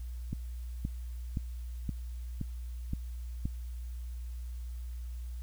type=click train; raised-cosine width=5 ms; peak=-21 dBFS; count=7; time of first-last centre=0.33-3.455 s; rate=1.92 Hz; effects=added 60 Hz sine -37 dBFS peak until 5.42 s + white hiss -62 dBFS RMS until 5.42 s